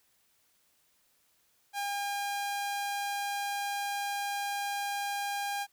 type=tone; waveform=sawtooth; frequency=807 Hz; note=G#5; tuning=50 cents flat; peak=-28 dBFS; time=1.73-5.67 s; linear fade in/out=50 ms; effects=white hiss -70 dBFS RMS until 5.72 s